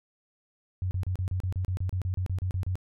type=tone bursts; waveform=sine; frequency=92.4 Hz; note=F#2; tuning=2 cents flat; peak=-26 dBFS; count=16; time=0.82-2.755 s; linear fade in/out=0 ms; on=90 ms; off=33 ms; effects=none